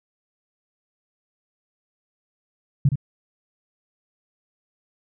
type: tone with echo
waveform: sine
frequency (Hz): 138.8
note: C#3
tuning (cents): +3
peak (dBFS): -12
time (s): 2.85-2.89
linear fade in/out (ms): 5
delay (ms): 67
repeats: 1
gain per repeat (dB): -7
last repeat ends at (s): 2.957
effects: none